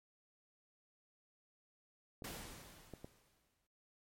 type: clicks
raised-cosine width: 2 ms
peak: -34 dBFS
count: 3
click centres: 2.222 / 2.937 / 3.045 s
type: noise with exponential decay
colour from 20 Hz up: pink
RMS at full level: -45 dBFS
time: 2.24-3.67 s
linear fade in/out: 5 ms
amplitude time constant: 310 ms
effects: noise-tail reverb RT60 0.5 s tail -22 dB re dry + MP3 64 kbps